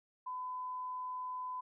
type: tone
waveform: sine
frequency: 1008 Hz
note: B5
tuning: 35 cents sharp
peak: -38 dBFS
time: 0.26-1.61 s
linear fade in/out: 10 ms
effects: none